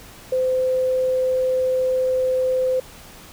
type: tone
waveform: sine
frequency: 514 Hz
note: C5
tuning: 31 cents flat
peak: -17 dBFS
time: 0.32-2.8 s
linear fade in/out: 5 ms
effects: pink hiss -43 dBFS RMS until 3.32 s